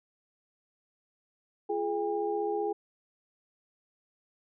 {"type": "tone cluster", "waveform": "sine", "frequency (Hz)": [344.3, 419.8, 804], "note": ["F4", "G#4", "G5"], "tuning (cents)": [-25, 19, 44], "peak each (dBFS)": [-35, -30, -34], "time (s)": [1.69, 2.73], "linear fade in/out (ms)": 10, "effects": []}